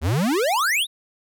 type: exponential sweep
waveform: square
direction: up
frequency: 70.8 to 3908 Hz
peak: -19 dBFS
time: 0.01-0.87 s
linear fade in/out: 50 ms
effects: none